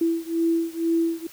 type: beating tone pair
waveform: sine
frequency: 330.9 / 333 Hz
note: E4 / E4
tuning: +7 / +18 cents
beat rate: 2.1 Hz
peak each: -23 / -24 dBFS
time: 0.01-1.27 s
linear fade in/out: 5 ms
effects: white hiss -47 dBFS RMS until 1.32 s